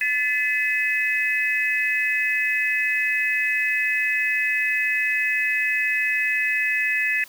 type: tone cluster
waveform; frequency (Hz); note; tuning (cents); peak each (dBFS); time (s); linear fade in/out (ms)
sine; 1742 / 2025 / 2559; A6 / B6 / D#7; -18 / +43 / +48; -24; 0.01-7.24; 2
effects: white hiss -47 dBFS RMS until 7.28 s